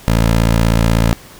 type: tone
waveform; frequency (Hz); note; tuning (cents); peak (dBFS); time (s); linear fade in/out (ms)
15% pulse; 56.3; A1; +40; -4; 0.08-1.13; 0
effects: pink hiss -39 dBFS RMS until 1.39 s